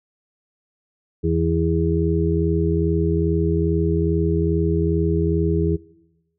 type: harmonic tone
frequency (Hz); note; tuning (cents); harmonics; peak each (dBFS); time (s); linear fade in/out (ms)
82.41; E2; 0; 1 / 2 / 4 / 5; -22 / -22 / -24 / -23; 1.23-5.77; 20
effects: noise-tail reverb RT60 1.0 s tail -21 dB re dry